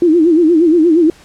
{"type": "tone with vibrato", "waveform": "sine", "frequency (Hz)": 329.6, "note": "E4", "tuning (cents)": 0, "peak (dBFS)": -6, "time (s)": [0.02, 1.1], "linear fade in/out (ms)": 2, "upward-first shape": "sine", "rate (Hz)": 8.5, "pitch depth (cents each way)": 130, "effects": ["pink hiss -43 dBFS RMS until 1.24 s", "low-pass 9000 Hz 12 dB/octave"]}